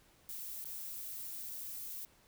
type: noise with dropouts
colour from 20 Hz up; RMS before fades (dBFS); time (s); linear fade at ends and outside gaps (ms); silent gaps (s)
violet; -44; 0.29-2.05; 0; 0.642-0.655
effects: pink hiss -66 dBFS RMS until 2.27 s